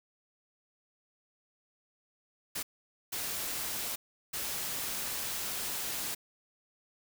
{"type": "noise bursts at uneven times", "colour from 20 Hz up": "white", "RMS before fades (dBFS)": -36, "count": 3, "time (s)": [[2.55, 2.63], [3.12, 3.96], [4.33, 6.15]], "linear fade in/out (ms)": 10, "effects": []}